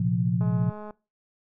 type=chord; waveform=sine; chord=Bb suspended second; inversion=none; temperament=just; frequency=116.54 / 131.11 / 174.81 Hz; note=Bb2 / C3 / F3; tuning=0 / +4 / +2 cents; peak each=-26 / -28 / -24 dBFS; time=0-0.7 s; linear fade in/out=5 ms
type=click train; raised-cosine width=1 ms; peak=-27 dBFS; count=106; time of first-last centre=0.41-0.908 s; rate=211 Hz
effects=noise-tail reverb RT60 0.3 s tail -22 dB re dry